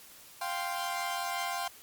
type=chord; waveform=sawtooth; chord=F suspended second; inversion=none; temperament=equal; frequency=698.5 / 784 / 1046.5 Hz; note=F5 / G5 / C6; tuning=0 / 0 / 0 cents; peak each=-33 / -33 / -33 dBFS; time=0.41-1.68 s; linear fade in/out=5 ms; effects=white hiss -53 dBFS RMS until 1.82 s + Opus 48 kbps